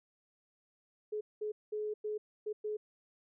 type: tone bursts at uneven times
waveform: sine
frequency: 424.5 Hz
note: G#4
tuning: 38 cents sharp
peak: -34 dBFS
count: 6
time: 1.12-1.21 / 1.41-1.52 / 1.72-1.94 / 2.04-2.18 / 2.46-2.53 / 2.64-2.77 s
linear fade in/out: 10 ms
effects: none